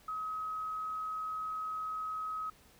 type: tone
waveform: sine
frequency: 1272 Hz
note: D#6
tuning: 38 cents sharp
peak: -35 dBFS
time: 0.08-2.5 s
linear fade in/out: 5 ms
effects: pink hiss -62 dBFS RMS until 2.79 s